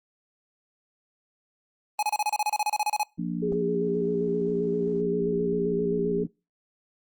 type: tone bursts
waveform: square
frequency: 842 Hz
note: G#5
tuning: 24 cents sharp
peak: -23 dBFS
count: 16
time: 1.99-3.032 s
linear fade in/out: 2 ms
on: 37 ms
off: 30 ms
type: harmonic tone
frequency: 58.27 Hz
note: A#1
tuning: in tune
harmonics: 3 / 4 / 5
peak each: -30 / -32 / -34 dBFS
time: 3.18-6.27 s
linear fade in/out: 10 ms
type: tone with vibrato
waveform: sine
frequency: 410.7 Hz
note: G#4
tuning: 19 cents flat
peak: -25 dBFS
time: 3.42-6.24 s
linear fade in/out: 10 ms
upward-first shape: square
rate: 7.6 Hz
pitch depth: 33 cents each way
type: clicks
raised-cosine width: 2 ms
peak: -23 dBFS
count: 2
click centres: 3.522 / 3.526 s
effects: noise-tail reverb RT60 0.3 s tail -26 dB re dry + Opus 32 kbps